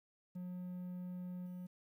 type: tone with level steps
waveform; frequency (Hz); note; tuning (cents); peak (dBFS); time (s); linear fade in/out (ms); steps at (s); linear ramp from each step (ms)
triangle; 180.2; F#3; -45; -40 / -42; 0.35-1.67; 10; 1.46; 5
effects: 12-bit